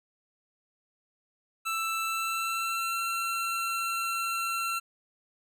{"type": "tone with pitch glide", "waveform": "25% pulse", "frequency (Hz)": [1325, 1354.4], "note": ["E6", "E6"], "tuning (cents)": [9, 46], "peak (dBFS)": -25, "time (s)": [1.65, 4.8], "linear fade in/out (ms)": 20, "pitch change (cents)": 37, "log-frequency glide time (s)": [2, 3.01], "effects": []}